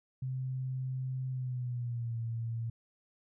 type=tone with pitch glide; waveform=sine; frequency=129.9 to 115.06 Hz; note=C3 to A#2; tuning=-12 to -22 cents; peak=-33 dBFS; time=0.22-2.7 s; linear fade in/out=5 ms; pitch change=-210 cents; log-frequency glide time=1.3-2.18 s; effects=none